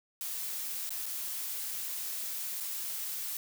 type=noise with dropouts; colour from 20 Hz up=blue; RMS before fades=-37 dBFS; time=0.21-3.37 s; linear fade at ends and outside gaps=1 ms; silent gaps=0.893-0.905 / 1.058-1.063 / 2.602-2.606 s; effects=none